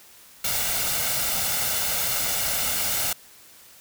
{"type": "noise with comb filter", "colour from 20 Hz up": "white", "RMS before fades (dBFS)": -25, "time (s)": [0.44, 3.13], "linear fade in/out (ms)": 5, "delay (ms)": 1.4, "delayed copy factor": 0.55, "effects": ["white hiss -50 dBFS RMS until 3.8 s"]}